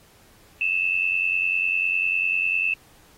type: tone pair together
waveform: sine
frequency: 2587 / 2677 Hz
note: E7 / E7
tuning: -33 / +26 cents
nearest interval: minor second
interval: 59 cents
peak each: -23 dBFS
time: 0.61-2.74 s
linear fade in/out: 2 ms
effects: pink hiss -55 dBFS RMS until 3.17 s + AAC 48 kbps